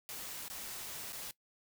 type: noise with dropouts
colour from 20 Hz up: white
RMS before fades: -44 dBFS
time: 0.09-1.31 s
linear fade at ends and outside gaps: 0 ms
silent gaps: 0.481-0.5 / 1.123-1.13 s
effects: noise-tail reverb RT60 0.1 s tail -19 dB re dry